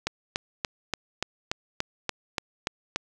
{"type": "click train", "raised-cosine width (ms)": 0.2, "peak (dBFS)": -9, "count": 11, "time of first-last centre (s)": [0.07, 2.96], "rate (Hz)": 3.46, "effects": []}